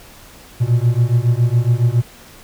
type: beating tone pair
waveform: triangle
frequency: 116.3 / 123.5 Hz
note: A#2 / B2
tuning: -4 / 0 cents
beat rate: 7.2 Hz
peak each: -13 dBFS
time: 0.6-2.02 s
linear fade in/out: 20 ms
effects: pink hiss -42 dBFS RMS until 2.43 s